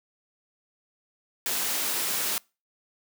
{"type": "noise", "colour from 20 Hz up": "white", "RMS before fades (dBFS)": -28, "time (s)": [1.46, 2.38], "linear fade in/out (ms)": 0, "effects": ["noise-tail reverb RT60 0.3 s tail -26 dB re dry", "high-pass 200 Hz 12 dB/octave"]}